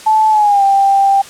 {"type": "tone with pitch glide", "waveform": "sine", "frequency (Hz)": [870, 788.6], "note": ["A5", "G5"], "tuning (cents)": [-20, 10], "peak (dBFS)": -7, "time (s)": [0.06, 1.22], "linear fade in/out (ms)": 10, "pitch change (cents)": -170, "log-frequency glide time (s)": [0.3, 0.63], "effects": ["white hiss -34 dBFS RMS until 1.29 s", "low-pass 9000 Hz 12 dB/octave"]}